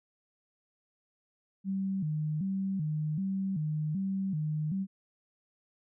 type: tone with vibrato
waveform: sine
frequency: 171.9 Hz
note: F3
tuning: 27 cents flat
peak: -29 dBFS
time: 1.64-4.87 s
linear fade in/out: 50 ms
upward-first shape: square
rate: 1.3 Hz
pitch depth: 200 cents each way
effects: none